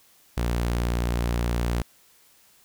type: tone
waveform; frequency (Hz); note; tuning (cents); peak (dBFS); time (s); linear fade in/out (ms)
sawtooth; 59.1; A#1; +24; -19; 0.37-1.82; 5
effects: white hiss -58 dBFS RMS until 2.64 s